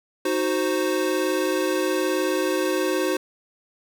square chord, C diminished, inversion first, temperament equal, 311.1 / 370 / 523.3 Hz, Eb4 / Gb4 / C5, 0 / 0 / 0 cents, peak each -27 / -25 / -27 dBFS, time 0.25-3.17 s, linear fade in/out 5 ms, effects none

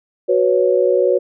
sine chord, F# suspended fourth, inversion none, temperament equal, 370 / 493.9 / 554.4 Hz, F#4 / B4 / C#5, 0 / 0 / 0 cents, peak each -16 dBFS, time 0.28-1.19 s, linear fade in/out 20 ms, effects none

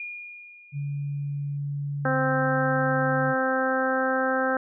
sine tone with exponential decay, 2428 Hz, D#7, 43 cents flat, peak -31 dBFS, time 0-1.57 s, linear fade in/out 2 ms, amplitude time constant 340 ms
sine tone, 142.9 Hz, D3, 47 cents flat, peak -27 dBFS, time 0.72-3.35 s, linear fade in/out 50 ms
harmonic tone, 261.4 Hz, C4, 1 cent flat, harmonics 1 / 2 / 3 / 4 / 5 / 6 / 7, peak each -29 / -26 / -30 / -36 / -30 / -28 / -40 dBFS, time 2.05-4.57 s, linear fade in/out 2 ms
effects none

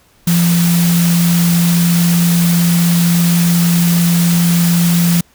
sine tone in noise, 171.7 Hz, F3, 29 cents flat, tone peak -9 dBFS, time 0.27-5.21 s, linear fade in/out 5 ms, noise white, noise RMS -20 dBFS, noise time 0.27-5.21 s, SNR +8 dB, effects pink hiss -51 dBFS RMS until 5.34 s

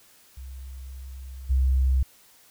sine tone with level steps, 65.41 Hz, C2, in tune, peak -36 / -18 dBFS, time 0.37-2.03 s, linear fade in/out 5 ms, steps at 1.49 s, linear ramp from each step 20 ms, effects white hiss -56 dBFS RMS until 2.5 s

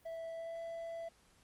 triangle tone with pitch glide, 658 to 666 Hz, E5 to E5, -3 to +18 cents, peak -39 dBFS, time 0.05-1.09 s, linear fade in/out 10 ms, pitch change +21 cents, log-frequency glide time 0.33-0.55 s, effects pink hiss -68 dBFS RMS until 1.43 s + Opus 32 kbps

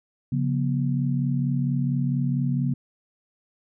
sine tone cluster, 137.6 / 177.6 / 242 Hz, C#3 / F3 / B3, -12 / +29 / -35 cents, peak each -23 / -29 / -27 dBFS, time 0.32-2.74 s, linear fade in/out 5 ms, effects none

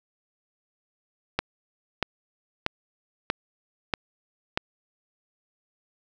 click train, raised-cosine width 0.3 ms, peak -7 dBFS, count 6, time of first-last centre 1.39-4.575 s, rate 1.57 Hz, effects none

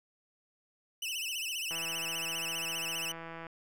sawtooth tone with vibrato, 2801 Hz, F7, 4 cents sharp, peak -31 dBFS, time 1.02-3.12 s, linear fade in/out 5 ms, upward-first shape sine, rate 15 Hz, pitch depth 150 cents each way
click train, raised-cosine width 0.5 ms, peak -29 dBFS, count 291, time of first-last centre 1.71-3.468 s, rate 165 Hz
effects none

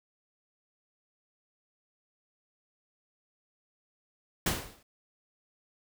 pink noise with exponential decay, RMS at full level -25 dBFS, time 4.46-4.83 s, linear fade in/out 5 ms, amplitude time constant 79 ms, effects none

